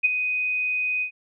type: tone with ADSR envelope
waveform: sine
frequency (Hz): 2498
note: D#7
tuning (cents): +6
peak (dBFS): -13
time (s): 0.03-1.11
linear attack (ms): 21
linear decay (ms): 21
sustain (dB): -9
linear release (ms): 90
effects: none